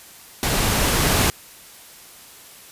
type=noise with level ramp; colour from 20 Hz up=pink; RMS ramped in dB=-21 to -17 dBFS; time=0.43-1.3 s; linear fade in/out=0 ms; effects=white hiss -44 dBFS RMS until 2.71 s + resampled to 32000 Hz